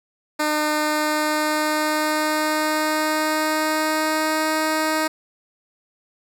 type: tone with pitch glide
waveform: 10% pulse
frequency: 303.3 to 312.7 Hz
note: D#4 to D#4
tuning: -44 to +9 cents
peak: -11 dBFS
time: 0.39-5.08 s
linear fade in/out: 10 ms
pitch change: +53 cents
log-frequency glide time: 0.7-4.54 s
effects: none